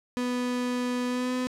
35% pulse tone with pitch glide, 247.4 to 252.7 Hz, B3 to B3, +3 to +40 cents, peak -25 dBFS, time 0.17-1.47 s, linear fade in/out 0 ms, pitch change +37 cents, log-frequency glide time 1.07-1.34 s, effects low-pass 9000 Hz 12 dB/octave + 9-bit

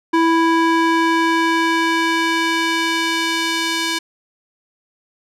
square tone with band-pass filter sweep, 329.6 Hz, E4, in tune, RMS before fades -17 dBFS, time 0.13-3.99 s, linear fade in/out 10 ms, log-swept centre 900 to 3900 Hz, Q 0.77, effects none

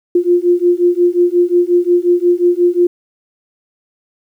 sine beating tone pair, 349.2 / 354.8 Hz, F4 / F4, 0 / +27 cents, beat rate 5.6 Hz, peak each -12 dBFS, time 0.15-2.87 s, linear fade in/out 5 ms, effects 8-bit

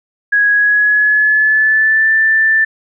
sine tone with pitch glide, 1661.2 to 1770.2 Hz, G#6 to A6, 0 to +10 cents, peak -8 dBFS, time 0.32-2.65 s, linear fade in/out 10 ms, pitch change +110 cents, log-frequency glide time 0.51-2.1 s, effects none

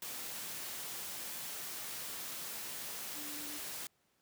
sine tone in noise, 295.3 Hz, D4, 10 cents sharp, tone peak -50 dBFS, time 3.16-3.58 s, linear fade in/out 2 ms, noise white, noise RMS -43 dBFS, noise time 0.02-3.87 s, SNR -10 dB, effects pink hiss -75 dBFS RMS until 4.21 s + high-pass 100 Hz 12 dB/octave

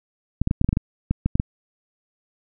clicks, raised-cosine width 5 ms, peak -7 dBFS, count 12, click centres 0.416 / 0.474 / 0.511 / 0.614 / 0.645 / 0.69 / 0.729 / 0.771 / 1.11 / 1.26 / 1.355 / 1.399 s, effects none

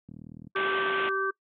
click train, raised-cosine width 5 ms, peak -25 dBFS, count 16, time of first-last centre 0.09-0.471 s, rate 39.4 Hz
harmonic tone, 387.7 Hz, G4, 19 cents flat, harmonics 1 / 3 / 4, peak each -30 / -30 / -30 dBFS, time 0.55-1.31 s, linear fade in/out 10 ms
white low-pass noise, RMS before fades -34 dBFS, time 0.56-1.09 s, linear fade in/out 0 ms, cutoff 3400 Hz, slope 96 dB/octave
effects noise-tail reverb RT60 0.1 s tail -23 dB re dry + high-pass 200 Hz 12 dB/octave

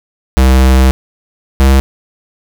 square tone pair in turn, 65.2 / 66.99 Hz, C2 / C2, -5 / +41 cents, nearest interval unison, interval 46 cents, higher second, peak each -5 dBFS, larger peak neither, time 0.37-0.91 / 1.6-1.8 s, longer first, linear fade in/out 0 ms, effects none

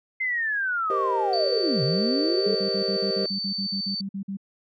sine linear two-way sweep, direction down then up, 2093 to 126.8 to 456.4 Hz, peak -23 dBFS, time 0.2-2.57 s, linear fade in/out 10 ms, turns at 1.83 s
triangle chord, C minor seventh, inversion second, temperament equal, 392 / 466.2 / 523.3 / 622.3 Hz, G4 / Bb4 / C5 / Eb5, 0 / 0 / 0 / 0 cents, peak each -26 / -29 / -30 / -31 dBFS, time 0.9-3.26 s, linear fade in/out 2 ms
sine tone, 4548 Hz, C#8, 44 cents sharp, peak -27 dBFS, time 1.33-4.01 s, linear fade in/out 2 ms
sine tone bursts, 196 Hz, G3, in tune, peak -28 dBFS, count 14, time 2.46-4.371 s, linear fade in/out 10 ms, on 91 ms, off 49 ms
effects none

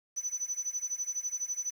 sine tone with tremolo, 5990 Hz, F#8, 20 cents sharp, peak -28 dBFS, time 0.16-1.71 s, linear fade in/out 20 ms, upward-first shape sine, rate 12 Hz, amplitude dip 90%, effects tanh soft clip ceiling -25 dBFS + 9-bit

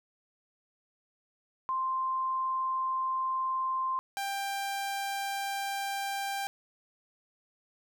sine / sawtooth tone pair in turn, 1046.5 / 791.5 Hz, C6 / G5, 0 / +17 cents, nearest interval perfect fourth, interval 483 cents, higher first, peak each -28 dBFS, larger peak neither, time 1.69-3.99 / 4.17-6.47 s, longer neither, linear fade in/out 0 ms, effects none

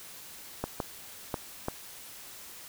clicks, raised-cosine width 1 ms, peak -16 dBFS, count 4, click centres 0.64 / 0.802 / 1.342 / 1.684 s, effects white hiss -47 dBFS RMS until 2.68 s

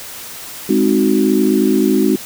sine chord, Ab dominant seventh, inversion none, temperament equal, 207.7 / 261.6 / 311.1 / 370 Hz, Ab3 / C4 / Eb4 / Gb4, 0 / 0 / 0 / 0 cents, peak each -16 dBFS, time 0.69-2.16 s, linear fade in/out 5 ms, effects white hiss -31 dBFS RMS until 2.25 s

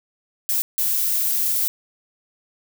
violet noise bursts at uneven times, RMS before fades -21 dBFS, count 2, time 0.49-0.62 / 0.78-1.68 s, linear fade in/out 0 ms, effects none

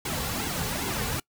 pink noise with flanger, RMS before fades -30 dBFS, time 0.05-1.2 s, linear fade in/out 5 ms, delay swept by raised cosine 1.6 to 3.2 ms, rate 2.5 Hz, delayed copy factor -0.85, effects noise-tail reverb RT60 0.1 s tail -24 dB re dry

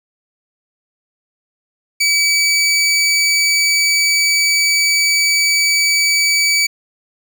20% pulse tone, 2290 Hz, D7, 44 cents flat, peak -7 dBFS, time 2-6.67 s, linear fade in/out 10 ms, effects none

